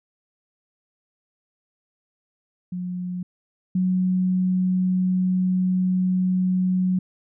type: tone pair in turn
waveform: sine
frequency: 180 / 184.21 Hz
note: F#3 / F#3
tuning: -47 / -7 cents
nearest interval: unison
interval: 40 cents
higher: second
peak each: -26 / -18 dBFS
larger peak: second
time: 2.72-3.23 / 3.75-6.99 s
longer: second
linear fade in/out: 5 ms
effects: none